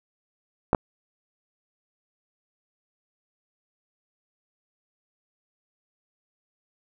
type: clicks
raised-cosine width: 1 ms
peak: -6 dBFS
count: 2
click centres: 0.731 / 0.748 s
effects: none